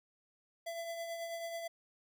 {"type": "tone with tremolo", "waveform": "square", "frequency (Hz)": 671, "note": "E5", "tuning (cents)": 31, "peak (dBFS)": -38, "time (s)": [0.66, 1.68], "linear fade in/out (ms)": 10, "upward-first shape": "triangle", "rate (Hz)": 9.2, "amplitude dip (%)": 45, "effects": []}